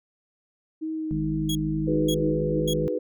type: tone with vibrato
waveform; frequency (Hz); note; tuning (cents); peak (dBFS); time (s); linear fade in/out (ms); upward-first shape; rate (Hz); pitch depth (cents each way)
sine; 314.5; D#4; +19; -27; 0.81-2.61; 20; triangle; 2.3; 17
type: harmonic tone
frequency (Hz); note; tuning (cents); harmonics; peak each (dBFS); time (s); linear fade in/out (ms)
51.91; G#1; 0; 1 / 3 / 4; -34 / -27 / -33; 1.11-2.88; 0
type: tone bursts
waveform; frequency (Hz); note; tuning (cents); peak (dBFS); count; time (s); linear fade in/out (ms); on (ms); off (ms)
sawtooth; 3315; G#7; -4; -25; 3; 1.49-2.736; 5; 62; 530
type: chord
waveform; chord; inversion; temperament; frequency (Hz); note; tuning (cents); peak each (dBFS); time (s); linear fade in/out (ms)
sine; G# minor seventh; second; equal; 311.1 / 370 / 415.3 / 493.9; D#4 / F#4 / G#4 / B4; 0 / 0 / 0 / 0; -31 / -32 / -31 / -27; 1.87-2.99; 10
effects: none